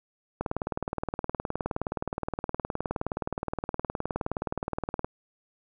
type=click train; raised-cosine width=1 ms; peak=-15 dBFS; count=90; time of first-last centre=0.41-5.045 s; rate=19.2 Hz; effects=none